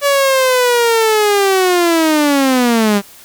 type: linear sweep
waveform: sawtooth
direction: down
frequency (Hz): 573 to 197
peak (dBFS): -6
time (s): 0.01-3.02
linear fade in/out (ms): 50
effects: white hiss -40 dBFS RMS until 3.24 s